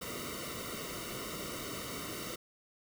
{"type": "noise with comb filter", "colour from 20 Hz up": "pink", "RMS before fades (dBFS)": -41, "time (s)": [0.01, 2.36], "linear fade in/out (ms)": 10, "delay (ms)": 1.2, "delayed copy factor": -0.95, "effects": []}